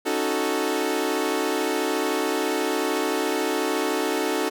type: chord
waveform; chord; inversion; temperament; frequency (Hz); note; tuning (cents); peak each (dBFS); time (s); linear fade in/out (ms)
sawtooth; D# half-diminished seventh; third; equal; 277.2 / 311.1 / 370 / 440; C#4 / D#4 / F#4 / A4; 0 / 0 / 0 / 0; -26 / -24 / -24 / -23; 0.05-4.5; 20
effects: none